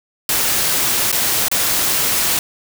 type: noise with dropouts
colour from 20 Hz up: white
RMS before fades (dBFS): -17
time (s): 0.29-2.39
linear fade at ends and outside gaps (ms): 2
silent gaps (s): 1.117-1.126 / 1.484-1.514
effects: none